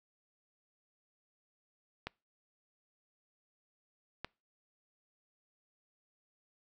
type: clicks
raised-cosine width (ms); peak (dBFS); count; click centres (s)
0.3; -22; 2; 2.07 / 4.246
effects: noise-tail reverb RT60 0.3 s tail -26 dB re dry